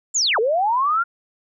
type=linear two-way sweep; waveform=sine; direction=down then up; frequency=7459 to 414.4 to 1424 Hz; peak=-16 dBFS; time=0.14-1.04 s; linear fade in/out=20 ms; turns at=0.39 s; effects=none